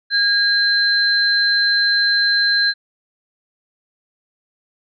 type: tone pair together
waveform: sine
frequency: 1627 / 4100 Hz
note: G#6 / C8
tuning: -36 / -36 cents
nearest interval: octave + major third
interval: 1600 cents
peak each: -16 dBFS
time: 0.1-2.74 s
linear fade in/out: 50 ms
effects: none